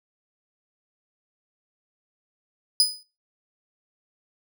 35% pulse tone with exponential decay, 4978 Hz, D#8, in tune, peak -11 dBFS, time 2.8-3.03 s, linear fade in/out 1 ms, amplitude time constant 49 ms, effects noise-tail reverb RT60 0.3 s tail -19 dB re dry

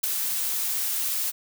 blue noise with ADSR envelope, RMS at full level -21 dBFS, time 0.03-1.32 s, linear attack 11 ms, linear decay 5 ms, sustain -6 dB, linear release 27 ms, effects none

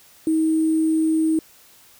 sine tone with sample-and-hold, 317.7 Hz, D#4, 36 cents sharp, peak -16 dBFS, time 0.27-1.39 s, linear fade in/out 2 ms, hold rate 8820 Hz, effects white hiss -51 dBFS RMS until 1.99 s

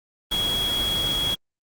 sine tone in noise, 3322 Hz, G#7, in tune, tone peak -22 dBFS, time 0.31-1.35 s, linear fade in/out 10 ms, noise pink, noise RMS -30 dBFS, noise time 0.31-1.35 s, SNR +5 dB, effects Opus 24 kbps

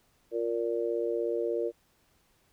harmonic tone, 116.54 Hz, A#2, in tune, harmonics 3 / 4 / 5, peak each -32 / -30 / -35 dBFS, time 0.31-1.72 s, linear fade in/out 50 ms, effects pink hiss -68 dBFS RMS until 2.52 s

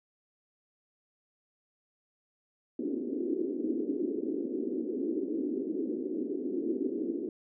white band-pass noise, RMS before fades -33 dBFS, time 2.79-7.29 s, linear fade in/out 2 ms, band 250 to 390 Hz, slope 48 dB/octave, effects none

